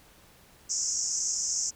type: band-pass noise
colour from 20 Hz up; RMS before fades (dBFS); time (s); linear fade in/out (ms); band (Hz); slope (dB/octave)
white; -30; 0.69-1.71; 20; 5400 to 7400; 96
effects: pink hiss -57 dBFS RMS until 1.75 s